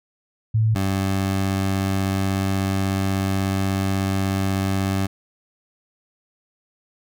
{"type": "tone pair in turn", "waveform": ["sine", "20% pulse"], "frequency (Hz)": [110.4, 96.4], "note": ["A2", "G2"], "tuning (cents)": [6, -28], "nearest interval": "major second", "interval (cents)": 234, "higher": "first", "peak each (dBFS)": -15, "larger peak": "neither", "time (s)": [[0.54, 0.75], [0.75, 5.07]], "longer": "second", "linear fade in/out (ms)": 10, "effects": []}